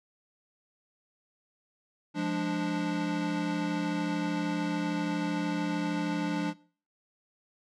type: chord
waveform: square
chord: D diminished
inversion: first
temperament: equal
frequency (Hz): 174.61 / 207.7 / 293.7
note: F3 / Ab3 / D4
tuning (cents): 0 / 0 / 0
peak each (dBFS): -34 / -37 / -31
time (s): 2.14-6.54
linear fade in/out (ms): 50
effects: noise-tail reverb RT60 0.4 s tail -19 dB re dry + low-pass 5000 Hz 12 dB/octave